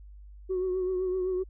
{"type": "tone with vibrato", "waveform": "sine", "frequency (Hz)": 370, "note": "F#4", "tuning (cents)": 0, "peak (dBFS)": -25, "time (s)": [0.49, 1.44], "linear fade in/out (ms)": 20, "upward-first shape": "triangle", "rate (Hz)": 7.8, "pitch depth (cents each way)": 45, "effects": ["tanh soft clip ceiling -23 dBFS", "added 50 Hz sine -45 dBFS peak until 1.49 s"]}